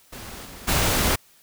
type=noise with level steps; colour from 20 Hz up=pink; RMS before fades=-38 / -41 / -21 dBFS; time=0.12-1.16 s; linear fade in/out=10 ms; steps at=0.44 / 0.67 s; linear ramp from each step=20 ms; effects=white hiss -56 dBFS RMS until 1.42 s